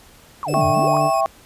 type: exponential two-way sweep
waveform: sine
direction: down then up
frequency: 1197 to 77.78 to 1197 Hz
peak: -23 dBFS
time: 0.43-0.97 s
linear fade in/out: 0 ms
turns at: 0.67 s
type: harmonic tone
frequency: 148.6 Hz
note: D3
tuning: 21 cents sharp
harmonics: 1 / 2 / 3 / 4 / 5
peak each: -23 / -26 / -31 / -31 / -33 dBFS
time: 0.46-1.11 s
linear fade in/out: 50 ms
type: tone with vibrato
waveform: 15% pulse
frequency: 2573 Hz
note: E7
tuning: 43 cents flat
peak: -25 dBFS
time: 0.48-1.21 s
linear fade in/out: 5 ms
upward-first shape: square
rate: 3.8 Hz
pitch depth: 31 cents each way
type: chord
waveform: sine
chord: C# diminished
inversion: first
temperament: equal with one note detuned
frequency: 659.3 / 784 / 1095.4 Hz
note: E5 / G5 / C#6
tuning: 0 / 0 / -21 cents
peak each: -19 / -20 / -21 dBFS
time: 0.54-1.26 s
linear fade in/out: 0 ms
effects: pink hiss -48 dBFS RMS until 1.45 s + resampled to 32000 Hz